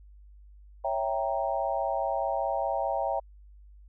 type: chord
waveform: sine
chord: C# diminished seventh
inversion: none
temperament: equal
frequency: 554.4 / 659.3 / 784 / 932.3 Hz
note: C#5 / E5 / G5 / Bb5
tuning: 0 / 0 / 0 / 0 cents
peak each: -32 / -31 / -31 / -34 dBFS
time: 0.84-3.2 s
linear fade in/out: 10 ms
effects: added 50 Hz sine -49 dBFS peak until 3.88 s